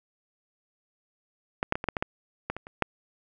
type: clicks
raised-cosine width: 0.5 ms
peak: -11 / -8 / -14 / -17 / -10 / -13 / -11 / -14 / -21 / -27 / -7 dBFS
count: 11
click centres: 1.629 / 1.724 / 1.755 / 1.841 / 1.887 / 1.968 / 2.025 / 2.5 / 2.566 / 2.669 / 2.823 s
effects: none